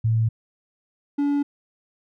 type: tone pair in turn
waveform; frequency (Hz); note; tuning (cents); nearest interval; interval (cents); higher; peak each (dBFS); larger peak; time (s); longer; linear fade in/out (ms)
sine / triangle; 112.3 / 286.2; A2 / D4; +36 / -45; octave + major third; 1619; second; -17; neither; 0.04-0.29 / 1.18-1.43; neither; 10
effects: none